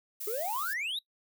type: noise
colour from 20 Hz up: violet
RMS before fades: -38 dBFS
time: 0.2-0.74 s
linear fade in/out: 10 ms
type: exponential sweep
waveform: triangle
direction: up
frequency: 402 to 3951 Hz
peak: -30 dBFS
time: 0.27-0.99 s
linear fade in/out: 5 ms
effects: noise-tail reverb RT60 0.1 s tail -21 dB re dry